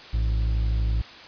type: tone pair together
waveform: triangle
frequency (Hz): 56.5 / 108.9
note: A1 / A2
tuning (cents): +47 / -17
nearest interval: major seventh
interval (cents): 1136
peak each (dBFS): -19 / -28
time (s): 0.13-1.02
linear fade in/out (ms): 10
effects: white hiss -43 dBFS RMS until 1.27 s + resampled to 11025 Hz